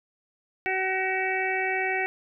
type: harmonic tone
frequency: 378 Hz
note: F#4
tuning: 37 cents sharp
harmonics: 1 / 2 / 4 / 5 / 6 / 7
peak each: -31 / -30 / -35 / -30 / -30 / -36 dBFS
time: 0.66-2.06 s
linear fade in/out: 0 ms
effects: none